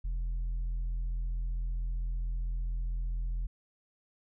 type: tone with tanh clipping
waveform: sine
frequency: 42.25 Hz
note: E1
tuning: 43 cents sharp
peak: -31 dBFS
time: 0.04-3.47 s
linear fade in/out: 10 ms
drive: 3 dB
effects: none